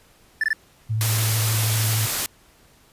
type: tone bursts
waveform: triangle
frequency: 1760 Hz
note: A6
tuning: in tune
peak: -16 dBFS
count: 3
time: 0.41-0.531 s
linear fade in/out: 2 ms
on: 27 ms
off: 20 ms
type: tone with vibrato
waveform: sine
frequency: 110 Hz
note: A2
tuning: in tune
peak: -20 dBFS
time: 0.89-2.07 s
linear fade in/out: 20 ms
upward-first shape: sine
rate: 13 Hz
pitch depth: 32 cents each way
type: noise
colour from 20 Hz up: white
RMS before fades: -24 dBFS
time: 1.01-2.26 s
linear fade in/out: 0 ms
effects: pink hiss -55 dBFS RMS until 2.92 s + resampled to 32000 Hz